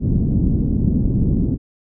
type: low-pass noise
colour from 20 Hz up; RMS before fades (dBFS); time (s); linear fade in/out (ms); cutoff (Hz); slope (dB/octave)
white; -17; 0-1.58; 50; 240; 24
effects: none